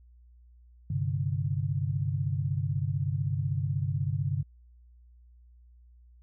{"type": "chord", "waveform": "sine", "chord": "G suspended fourth", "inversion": "none", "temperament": "equal", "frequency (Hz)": [98, 130.81, 146.83], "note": ["G2", "C3", "D3"], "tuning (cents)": [0, 0, 0], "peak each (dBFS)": -31, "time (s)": [0.9, 4.43], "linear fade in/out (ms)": 5, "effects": ["added 60 Hz sine -53 dBFS peak until 6.22 s"]}